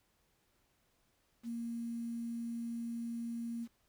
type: tone with quantisation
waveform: sine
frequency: 233.1 Hz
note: A#3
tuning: in tune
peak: -37 dBFS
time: 1.43-3.68 s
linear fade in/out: 50 ms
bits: 10
effects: pink hiss -75 dBFS RMS until 3.88 s

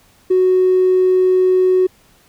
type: tone with tanh clipping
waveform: triangle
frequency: 370 Hz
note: F#4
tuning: in tune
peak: -9 dBFS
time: 0.3-1.87 s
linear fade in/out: 10 ms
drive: 1 dB
effects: pink hiss -52 dBFS RMS until 2.28 s

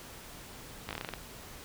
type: slowing click train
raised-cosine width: 0.3 ms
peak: -20 dBFS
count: 9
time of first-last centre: 0.89-1.137 s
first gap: 18 ms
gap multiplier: 1.15
effects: pink hiss -48 dBFS RMS until 1.64 s

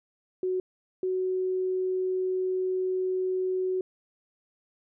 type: tone pair in turn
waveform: sine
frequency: 370 / 371.8 Hz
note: F#4 / F#4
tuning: 0 / +8 cents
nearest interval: unison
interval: 8 cents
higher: second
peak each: -25 dBFS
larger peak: neither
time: 0.43-0.6 / 1.03-3.81 s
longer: second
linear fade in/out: 2 ms
effects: none

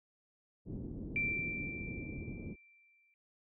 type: low-pass noise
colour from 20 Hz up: white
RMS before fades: -43 dBFS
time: 0.65-2.56 s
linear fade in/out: 50 ms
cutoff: 320 Hz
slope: 24 dB/octave
type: tone with exponential decay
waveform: sine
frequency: 2349 Hz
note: D7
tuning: in tune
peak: -30 dBFS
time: 1.16-3.14 s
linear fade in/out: 1 ms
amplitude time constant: 430 ms
effects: none

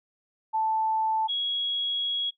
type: tone pair in turn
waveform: sine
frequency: 880 / 3322 Hz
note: A5 / G#7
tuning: 0 / 0 cents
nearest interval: octave + major seventh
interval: 2300 cents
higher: second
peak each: -23 / -25 dBFS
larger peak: first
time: 0.53-1.28 / 1.28-2.31 s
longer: second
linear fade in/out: 20 ms
effects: noise-tail reverb RT60 0.1 s tail -17 dB re dry

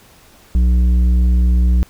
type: tone with tanh clipping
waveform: sine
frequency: 61 Hz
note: B1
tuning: 21 cents flat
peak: -11 dBFS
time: 0.55-1.83 s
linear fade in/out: 0 ms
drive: 8 dB
effects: pink hiss -47 dBFS RMS until 1.89 s

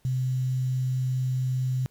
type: tone with quantisation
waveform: sine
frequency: 128.9 Hz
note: C3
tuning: 26 cents flat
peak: -23 dBFS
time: 0.05-1.86 s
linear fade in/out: 0 ms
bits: 8
effects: pink hiss -65 dBFS RMS until 1.9 s + MP3 96 kbps

